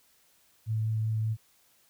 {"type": "tone with vibrato", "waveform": "sine", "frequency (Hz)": 110, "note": "A2", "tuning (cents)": 0, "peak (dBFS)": -26, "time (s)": [0.66, 1.37], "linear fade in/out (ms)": 50, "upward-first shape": "sine", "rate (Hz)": 5.2, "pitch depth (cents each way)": 8, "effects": ["white hiss -65 dBFS RMS until 1.89 s"]}